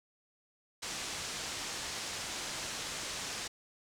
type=low-pass noise; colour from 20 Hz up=white; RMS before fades=-40 dBFS; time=0.82-3.48 s; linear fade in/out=10 ms; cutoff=7600 Hz; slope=24 dB/octave; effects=none